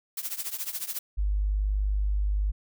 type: noise with tremolo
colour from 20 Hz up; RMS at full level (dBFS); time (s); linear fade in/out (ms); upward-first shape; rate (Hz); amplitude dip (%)
blue; -30; 0.17-0.99; 5; triangle; 14; 90
type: tone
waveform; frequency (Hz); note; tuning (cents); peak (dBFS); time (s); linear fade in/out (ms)
sine; 50.5; G#1; -48; -23; 1.17-2.52; 20
effects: none